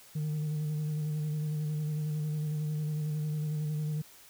sine tone with vibrato, 152.1 Hz, D#3, 39 cents flat, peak -27 dBFS, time 0.15-4.02 s, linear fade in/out 10 ms, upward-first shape square, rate 11 Hz, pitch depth 22 cents each way, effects tanh soft clip ceiling -29 dBFS + white hiss -55 dBFS RMS until 4.29 s

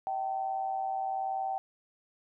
sine tone with amplitude modulation, 770 Hz, G5, 31 cents flat, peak -27 dBFS, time 0.07-1.58 s, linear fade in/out 0 ms, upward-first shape sine, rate 121 Hz, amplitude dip 65%, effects none

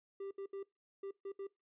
triangle tone bursts at uneven times, 393.4 Hz, G4, 6 cents sharp, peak -39 dBFS, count 6, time 0.2-0.31 / 0.38-0.46 / 0.53-0.63 / 1.03-1.11 / 1.25-1.32 / 1.39-1.47 s, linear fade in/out 5 ms, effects noise-tail reverb RT60 0.2 s tail -21 dB re dry + resampled to 8000 Hz

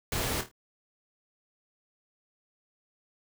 pink noise with echo, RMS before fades -31 dBFS, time 0.12-0.41 s, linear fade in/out 2 ms, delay 26 ms, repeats 4, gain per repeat -8 dB, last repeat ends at 0.514 s, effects none

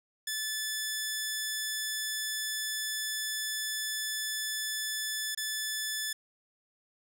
10% pulse tone with dropouts, 1740 Hz, A6, 20 cents flat, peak -23 dBFS, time 0.27-6.13 s, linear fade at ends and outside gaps 5 ms, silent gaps 5.349-5.374 s, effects none

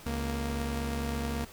sawtooth tone pair together, 69.3 / 233.1 Hz, C#2 / A#3, 0 / 0 cents, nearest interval octave + major sixth, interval 2100 cents, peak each -29 / -30 dBFS, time 0.06-1.45 s, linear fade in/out 5 ms, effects pink hiss -50 dBFS RMS until 1.52 s

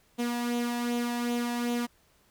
sawtooth tone with flanger, 239.8 Hz, A#3, 49 cents sharp, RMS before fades -30 dBFS, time 0.18-1.87 s, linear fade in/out 20 ms, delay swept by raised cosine 0.29 to 1.16 ms, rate 2.6 Hz, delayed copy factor +0.5, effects pink hiss -65 dBFS RMS until 2.3 s

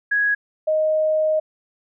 sine tone pair in turn, 1663 / 622.9 Hz, G#6 / D#5, +2 / +2 cents, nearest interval octave + perfect fourth, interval 1700 cents, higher first, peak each -16 dBFS, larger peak neither, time 0.11-0.35 / 0.67-1.4 s, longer second, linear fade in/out 10 ms, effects none

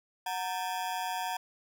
40% pulse ring-modulated tone, 830.6 Hz, G#5, in tune, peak -28 dBFS, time 0.26-1.37 s, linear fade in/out 5 ms, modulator 93.5 Hz, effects none

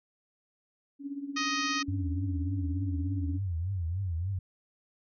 sine tone with tremolo, 281 Hz, C#4, 24 cents sharp, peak -31 dBFS, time 0.99-3.4 s, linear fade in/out 50 ms, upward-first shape triangle, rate 17 Hz, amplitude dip 80%
harmonic tone, 625 Hz, D#5, 8 cents sharp, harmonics 2 / 3 / 4 / 5 / 6 / 7 / 8 / 9 / 10, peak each -33 / -35 / -36 / -40 / -41 / -39 / -41 / -41 / -44 dBFS, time 1.36-1.83 s, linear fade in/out 10 ms
sine tone with vibrato, 89.5 Hz, F2, 43 cents sharp, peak -29 dBFS, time 1.88-4.39 s, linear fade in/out 5 ms, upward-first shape triangle, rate 3.4 Hz, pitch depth 210 cents each way
effects none

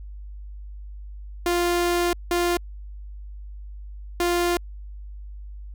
sawtooth tone bursts at uneven times, 349.2 Hz, F4, in tune, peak -16 dBFS, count 3, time 1.46-2.13 / 2.31-2.57 / 4.2-4.57 s, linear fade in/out 2 ms, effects added 50 Hz sine -35 dBFS peak until 5.74 s

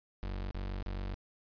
35% pulse tone bursts, 47.35 Hz, F#1, 41 cents sharp, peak -34 dBFS, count 3, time 0.23-1.142 s, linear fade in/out 0 ms, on 280 ms, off 36 ms, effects resampled to 11025 Hz

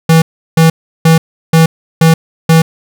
square tone bursts, 162.5 Hz, E3, 24 cents flat, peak -4 dBFS, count 6, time 0.09-2.62 s, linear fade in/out 5 ms, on 130 ms, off 350 ms, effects none

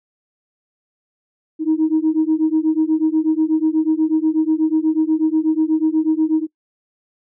sine beating tone pair, 311.1 / 319.3 Hz, D#4 / D#4, 0 / +45 cents, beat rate 8.2 Hz, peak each -16 dBFS, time 1.59-6.47 s, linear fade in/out 50 ms, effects noise-tail reverb RT60 0.1 s tail -23 dB re dry + tanh soft clip ceiling -8 dBFS

